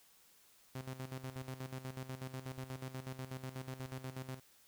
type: tone with tremolo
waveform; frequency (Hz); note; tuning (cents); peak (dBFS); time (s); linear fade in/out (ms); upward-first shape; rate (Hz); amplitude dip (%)
sawtooth; 130.4; C3; -5; -37; 0.75-4.4; 5; square; 8.2; 70
effects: white hiss -66 dBFS RMS until 4.67 s